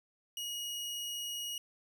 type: tone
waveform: sawtooth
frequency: 2891 Hz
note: F#7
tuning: 41 cents flat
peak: -34 dBFS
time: 0.37-1.58 s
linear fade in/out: 2 ms
effects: none